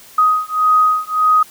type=beating tone pair; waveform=sine; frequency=1252 / 1253.7 Hz; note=D#6 / D#6; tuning=+10 / +13 cents; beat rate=1.7 Hz; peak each=-14 / -14 dBFS; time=0.18-1.43 s; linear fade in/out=5 ms; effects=white hiss -42 dBFS RMS until 1.5 s